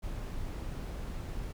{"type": "noise", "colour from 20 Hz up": "brown", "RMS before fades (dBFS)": -38, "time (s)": [0.02, 1.53], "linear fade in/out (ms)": 20, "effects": []}